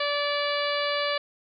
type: harmonic tone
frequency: 579 Hz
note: D5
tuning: 25 cents flat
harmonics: 1 / 2 / 3 / 4 / 5 / 6 / 7 / 8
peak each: -28 / -31 / -33 / -34 / -35 / -36 / -36 / -37 dBFS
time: 0-1.18 s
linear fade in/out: 5 ms
effects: none